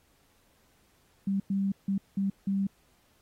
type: tone bursts at uneven times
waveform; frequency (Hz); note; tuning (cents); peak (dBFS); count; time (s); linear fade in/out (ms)
sine; 196; G3; 0; -25; 5; 1.27-1.4 / 1.5-1.72 / 1.88-1.98 / 2.17-2.3 / 2.47-2.67; 5
effects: pink hiss -67 dBFS RMS until 3.21 s + AAC 48 kbps